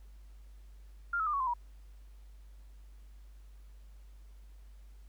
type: tone with pitch steps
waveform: sine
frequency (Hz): 1396.9 / 1295.8 / 1202.1 / 1115.1 / 1034.5 / 959.6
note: F6 / E6 / D6 / C#6 / C6 / A#5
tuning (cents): 0 / -30 / +40 / +10 / -20 / +50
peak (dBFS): -29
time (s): 1.13-1.538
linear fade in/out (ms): 5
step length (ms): 68
effects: added 50 Hz sine -50 dBFS peak until 5.08 s + pink hiss -70 dBFS RMS until 5.08 s